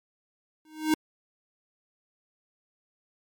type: tone with exponential growth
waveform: square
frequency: 311.1 Hz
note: D#4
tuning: in tune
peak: -18 dBFS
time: 0.65-0.94 s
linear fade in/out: 2 ms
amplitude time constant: 61 ms
effects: MP3 96 kbps